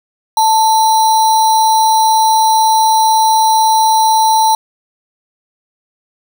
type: tone with sample-and-hold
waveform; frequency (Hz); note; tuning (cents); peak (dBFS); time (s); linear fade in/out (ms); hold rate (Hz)
sine; 882; A5; +4; -7; 0.37-4.55; 2; 4900
effects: none